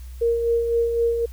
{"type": "tone with tremolo", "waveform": "sine", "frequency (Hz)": 466.2, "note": "A#4", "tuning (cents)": 0, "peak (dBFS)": -16, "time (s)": [0.21, 1.26], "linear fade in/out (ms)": 10, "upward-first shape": "sine", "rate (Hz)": 3.9, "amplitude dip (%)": 45, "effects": ["added 62 Hz sine -34 dBFS peak until 1.32 s", "white hiss -53 dBFS RMS until 1.32 s"]}